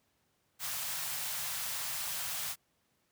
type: band-stop noise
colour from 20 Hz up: white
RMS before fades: -37 dBFS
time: 0.59-2.56 s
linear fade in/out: 50 ms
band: 160 to 640 Hz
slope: 24 dB/octave
effects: pink hiss -75 dBFS RMS until 3.11 s + high-pass 80 Hz 12 dB/octave